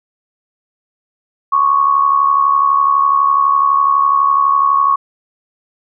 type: tone with amplitude modulation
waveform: sine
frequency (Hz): 1108.7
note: C#6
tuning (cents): 0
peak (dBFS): -6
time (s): 1.52-4.96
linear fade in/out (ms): 10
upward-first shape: sine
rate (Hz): 72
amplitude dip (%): 65
effects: none